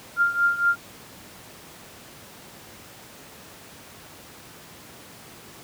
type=tone with tremolo; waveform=sine; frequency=1396.9 Hz; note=F6; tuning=in tune; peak=-15 dBFS; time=0.16-0.76 s; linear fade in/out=50 ms; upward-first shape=triangle; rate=4.3 Hz; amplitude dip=85%; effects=pink hiss -45 dBFS RMS until 5.63 s + high-pass 100 Hz 12 dB/octave